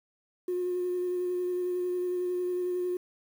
triangle tone with vibrato, 359.5 Hz, F#4, 50 cents flat, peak -24 dBFS, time 0.48-2.97 s, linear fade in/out 5 ms, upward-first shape sine, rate 11 Hz, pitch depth 15 cents each way, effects tanh soft clip ceiling -25 dBFS + 9-bit

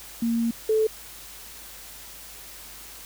sine tone pair in turn, 231.4 / 436.8 Hz, A#3 / A4, -13 / -13 cents, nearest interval major seventh, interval 1100 cents, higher second, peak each -21 / -18 dBFS, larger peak second, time 0.22-0.51 / 0.69-0.87 s, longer first, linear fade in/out 5 ms, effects added 50 Hz sine -53 dBFS peak until 3.05 s + white hiss -43 dBFS RMS until 3.05 s

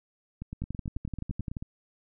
two click trains, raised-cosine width 5 ms, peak -24 / -21 dBFS, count 12 / 12, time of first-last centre 0.42-1.625 / 0.62-1.568 s, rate 9.13 / 11.6 Hz, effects none

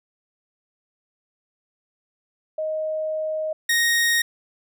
sine / sawtooth tone pair in turn, 625 / 1866.4 Hz, D#5 / A#6, +8 / +2 cents, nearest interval octave + perfect fifth, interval 1894 cents, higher second, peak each -23 / -14 dBFS, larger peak second, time 2.58-3.53 / 3.69-4.22 s, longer first, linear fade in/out 5 ms, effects none

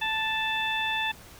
harmonic tone, 880 Hz, A5, in tune, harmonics 1 / 2 / 3 / 4, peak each -31 / -31 / -31 / -32 dBFS, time 0.01-1.12 s, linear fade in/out 10 ms, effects pink hiss -49 dBFS RMS until 1.39 s

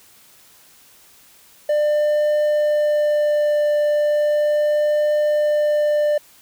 triangle tone with vibrato, 596 Hz, D5, 25 cents sharp, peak -13 dBFS, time 1.69-6.18 s, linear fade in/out 5 ms, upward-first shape triangle, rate 0.36 Hz, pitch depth 9 cents each way, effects white hiss -50 dBFS RMS until 6.41 s

